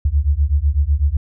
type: beating tone pair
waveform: sine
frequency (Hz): 68.4 / 76.4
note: C#2 / D#2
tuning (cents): -23 / -31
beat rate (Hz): 8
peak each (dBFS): -16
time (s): 0.05-1.17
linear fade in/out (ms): 5
effects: none